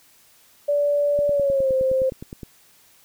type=tone with pitch glide; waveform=sine; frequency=579 to 524.8 Hz; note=D5 to C5; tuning=-25 to +5 cents; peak=-17 dBFS; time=0.68-2.1 s; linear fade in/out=10 ms; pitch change=-170 cents; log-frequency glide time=1.3-1.73 s
type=click train; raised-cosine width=3 ms; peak=-21 dBFS; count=13; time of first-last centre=1.19-2.432 s; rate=9.66 Hz
effects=white hiss -55 dBFS RMS until 3.04 s